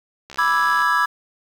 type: click train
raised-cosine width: 0.2 ms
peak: -19 dBFS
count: 36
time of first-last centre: 0.3-0.819 s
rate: 67.4 Hz
type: chord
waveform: triangle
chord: E dominant seventh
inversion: second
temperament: equal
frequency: 987.8 / 1174.7 / 1318.5 / 1661.2 Hz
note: B5 / D6 / E6 / G#6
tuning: 0 / 0 / 0 / 0 cents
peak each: -20 / -20 / -20 / -18 dBFS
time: 0.38-1.06 s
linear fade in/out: 10 ms
effects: 7-bit